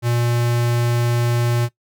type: tone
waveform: square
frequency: 119.4 Hz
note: A#2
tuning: 42 cents sharp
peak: -17 dBFS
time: 0.02-1.69 s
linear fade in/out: 50 ms
effects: noise-tail reverb RT60 0.1 s tail -18 dB re dry